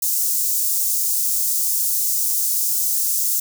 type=high-pass noise; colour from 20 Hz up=white; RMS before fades=-20 dBFS; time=0.02-3.4 s; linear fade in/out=5 ms; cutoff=6000 Hz; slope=24 dB/octave; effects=none